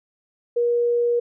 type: tone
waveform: sine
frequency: 477 Hz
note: A#4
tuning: 40 cents sharp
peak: -17 dBFS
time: 0.56-1.2 s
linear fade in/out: 10 ms
effects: none